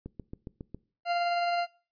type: click train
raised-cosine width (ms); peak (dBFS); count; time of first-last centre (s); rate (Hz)
3; -26; 6; 0.06-0.746; 7.29
type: tone with tremolo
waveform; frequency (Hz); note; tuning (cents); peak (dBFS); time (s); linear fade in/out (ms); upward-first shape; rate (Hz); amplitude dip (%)
40% pulse; 695; F5; -9; -24; 1.05-1.67; 50; triangle; 19; 25
effects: noise-tail reverb RT60 0.4 s tail -22 dB re dry + resampled to 11025 Hz